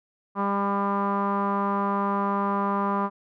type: tone with low-pass filter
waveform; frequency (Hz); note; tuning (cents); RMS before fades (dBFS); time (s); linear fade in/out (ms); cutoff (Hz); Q
sawtooth; 199.7; G3; +32; -25; 0.35-3.1; 50; 1100; 9.1
effects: none